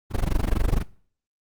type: noise with amplitude modulation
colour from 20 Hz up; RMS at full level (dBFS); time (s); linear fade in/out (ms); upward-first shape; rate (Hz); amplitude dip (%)
brown; -18; 0.1-0.85; 50; sine; 24.1; 100
effects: noise-tail reverb RT60 0.5 s tail -21 dB re dry + Opus 32 kbps